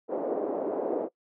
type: band-pass noise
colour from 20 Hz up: white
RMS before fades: -30 dBFS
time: 0.08-1.09 s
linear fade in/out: 50 ms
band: 310 to 580 Hz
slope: 24 dB/octave
effects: noise-tail reverb RT60 0.1 s tail -20 dB re dry